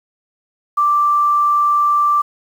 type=tone; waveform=sine; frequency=1174.7 Hz; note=D6; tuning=in tune; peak=-11 dBFS; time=0.77-2.22 s; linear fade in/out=10 ms; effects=7-bit